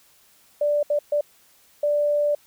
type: tone bursts at uneven times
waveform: sine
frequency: 587.3 Hz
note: D5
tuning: in tune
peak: -18 dBFS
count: 4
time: 0.61-0.83 / 0.9-0.99 / 1.12-1.21 / 1.83-2.35 s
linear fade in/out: 5 ms
effects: white hiss -57 dBFS RMS until 2.46 s